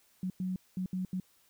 sine tone bursts at uneven times, 185 Hz, F#3, in tune, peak -31 dBFS, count 5, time 0.23-0.3 / 0.4-0.56 / 0.77-0.86 / 0.93-1.05 / 1.13-1.2 s, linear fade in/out 2 ms, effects white hiss -67 dBFS RMS until 1.49 s

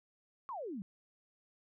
sine exponential sweep, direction down, 1156 to 178 Hz, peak -39 dBFS, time 0.49-0.82 s, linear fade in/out 0 ms, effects none

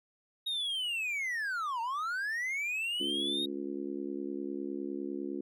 triangle linear two-way sweep, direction down then up, 3779 to 891 to 3779 Hz, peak -30 dBFS, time 0.46-3.46 s, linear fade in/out 10 ms, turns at 1.81 s
harmonic tone, 69.9 Hz, C#2, 15 cents sharp, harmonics 3 / 4 / 5 / 6 / 7, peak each -43 / -38 / -38 / -49 / -50 dBFS, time 3-5.41 s, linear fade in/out 5 ms
effects none

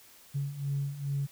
sine beating tone pair, 138.59 / 140.99 Hz, C#3 / C#3, 0 / +30 cents, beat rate 2.4 Hz, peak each -35 / -31 dBFS, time 0.34-1.27 s, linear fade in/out 20 ms, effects tanh soft clip ceiling -23 dBFS + white hiss -56 dBFS RMS until 1.31 s

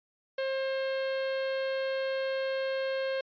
45% pulse tone, 533 Hz, C5, 32 cents sharp, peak -29 dBFS, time 0.38-3.21 s, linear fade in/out 5 ms, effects resampled to 11025 Hz

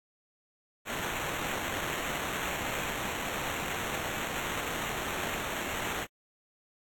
violet noise with sample-and-hold, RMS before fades -35 dBFS, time 0.85-6.07 s, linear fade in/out 50 ms, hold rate 4900 Hz, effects AAC 64 kbps

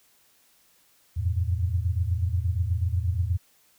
sine tone cluster, 83.8 / 92.1 / 110.7 Hz, E2 / F#2 / A2, +29 / -7 / +11 cents, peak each -25 / -28 / -30 dBFS, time 1.16-3.38 s, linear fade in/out 20 ms, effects white hiss -62 dBFS RMS until 3.78 s

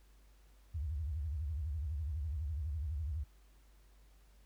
sine tone with vibrato, 75.2 Hz, D2, 42 cents sharp, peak -35 dBFS, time 0.74-3.24 s, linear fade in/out 10 ms, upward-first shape sine, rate 12 Hz, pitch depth 220 cents each way, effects added 50 Hz sine -60 dBFS peak until 4.45 s + pink hiss -71 dBFS RMS until 4.45 s

